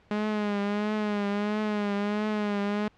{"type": "tone with vibrato", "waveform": "sawtooth", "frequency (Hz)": 207.7, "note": "G#3", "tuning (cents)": 0, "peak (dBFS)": -22, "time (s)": [0.11, 2.88], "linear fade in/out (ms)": 2, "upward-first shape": "triangle", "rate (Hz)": 1.5, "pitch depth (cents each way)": 59, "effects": ["pink hiss -61 dBFS RMS until 2.97 s", "low-pass 3000 Hz 12 dB/octave"]}